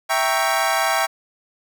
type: chord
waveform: 25% pulse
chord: E diminished seventh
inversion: none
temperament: equal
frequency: 659.3 / 784 / 932.3 / 1108.7 Hz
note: E5 / G5 / Bb5 / Db6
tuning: 0 / 0 / 0 / 0 cents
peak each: -19 / -18 / -22 / -21 dBFS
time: 0.09-1.07 s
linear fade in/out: 20 ms
effects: none